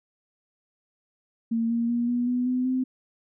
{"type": "tone with pitch steps", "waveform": "sine", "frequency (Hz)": [228.8, 233.3, 238, 242.7, 247.5, 252.4, 257.4], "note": ["A#3", "A#3", "A#3", "B3", "B3", "B3", "C4"], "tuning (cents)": [-32, 2, 36, -30, 4, 38, -28], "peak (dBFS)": -22, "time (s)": [1.51, 2.84], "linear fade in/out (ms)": 10, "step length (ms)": 190, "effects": []}